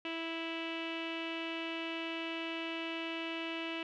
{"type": "tone with low-pass filter", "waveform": "sawtooth", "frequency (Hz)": 329, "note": "E4", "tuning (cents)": -3, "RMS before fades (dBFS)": -39, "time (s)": [0.05, 3.83], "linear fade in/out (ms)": 2, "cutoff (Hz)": 2800, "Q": 6.3, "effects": []}